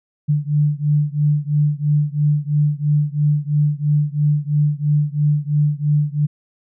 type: beating tone pair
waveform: sine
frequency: 146.83 / 149.83 Hz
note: D3 / D3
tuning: 0 / +35 cents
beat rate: 3 Hz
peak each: -17 / -18 dBFS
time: 0.28-6.27 s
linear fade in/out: 20 ms
effects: none